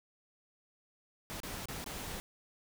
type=noise with dropouts; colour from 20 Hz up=pink; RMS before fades=-42 dBFS; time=1.3-2.2 s; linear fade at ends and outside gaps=0 ms; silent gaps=1.402-1.433 / 1.656-1.685 / 1.842-1.862 s; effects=none